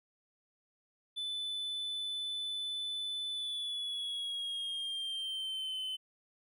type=tone with pitch glide; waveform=triangle; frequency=3502 to 3049 Hz; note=A7 to G7; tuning=-9 to -49 cents; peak=-34 dBFS; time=1.16-5.97 s; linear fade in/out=20 ms; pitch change=-240 cents; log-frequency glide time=3.3-5.79 s; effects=none